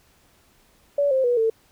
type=tone with pitch steps; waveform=sine; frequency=571 / 526.6 / 485.7 / 448 Hz; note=D5 / C5 / B4 / A4; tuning=-49 / +11 / -29 / +31 cents; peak=-17 dBFS; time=0.98-1.5 s; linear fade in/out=5 ms; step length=130 ms; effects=pink hiss -59 dBFS RMS until 1.71 s